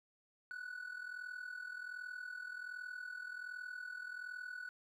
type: tone with amplitude modulation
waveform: triangle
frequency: 1480 Hz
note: F#6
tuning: in tune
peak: -38 dBFS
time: 0.51-4.69 s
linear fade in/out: 0 ms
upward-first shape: sine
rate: 41.3 Hz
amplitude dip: 75%
effects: tanh soft clip ceiling -35 dBFS